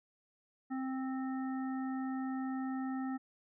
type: harmonic tone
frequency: 262.7 Hz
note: C4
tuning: 7 cents sharp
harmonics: 1 / 3 / 5 / 7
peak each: -35 / -45 / -49 / -52 dBFS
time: 0.7-3.18 s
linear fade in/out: 20 ms
effects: none